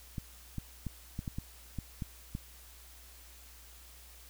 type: clicks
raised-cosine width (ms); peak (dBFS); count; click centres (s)
5; -24; 9; 0.182 / 0.583 / 0.867 / 1.191 / 1.278 / 1.385 / 1.787 / 2.022 / 2.351
effects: added 60 Hz sine -55 dBFS peak until 4.29 s + white hiss -56 dBFS RMS until 4.29 s